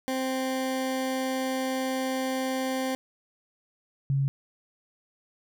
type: tone pair in turn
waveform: 20% pulse / sine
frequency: 261.6 / 137.62 Hz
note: C4 / C#3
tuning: 0 / -12 cents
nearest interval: major seventh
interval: 1112 cents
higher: first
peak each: -22 dBFS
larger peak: neither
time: 0.08-2.95 / 4.1-4.28 s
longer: first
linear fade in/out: 0 ms
effects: none